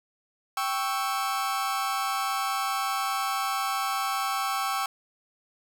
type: chord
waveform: 40% pulse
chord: C# diminished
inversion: second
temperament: equal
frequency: 784 / 1108.7 / 1318.5 Hz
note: G5 / C#6 / E6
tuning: 0 / 0 / 0 cents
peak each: -30 dBFS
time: 0.57-4.86 s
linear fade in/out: 2 ms
effects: none